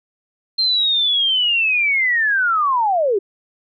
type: linear sweep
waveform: sine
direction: down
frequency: 4186 to 369.4 Hz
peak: -14 dBFS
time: 0.58-3.19 s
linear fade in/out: 10 ms
effects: none